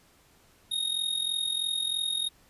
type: tone with amplitude modulation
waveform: square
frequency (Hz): 3729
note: A#7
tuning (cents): 0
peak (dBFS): -25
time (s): 0.71-2.29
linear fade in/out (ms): 10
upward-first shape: sine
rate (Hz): 43.1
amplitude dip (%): 70
effects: pink hiss -61 dBFS RMS until 2.49 s + resampled to 32000 Hz